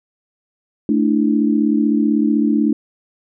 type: chord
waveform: sine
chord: A suspended fourth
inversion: none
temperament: equal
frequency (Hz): 220 / 293.7 / 329.6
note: A3 / D4 / E4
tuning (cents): 0 / 0 / 0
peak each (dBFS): -16 / -16 / -21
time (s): 0.89-2.73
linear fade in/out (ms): 2
effects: none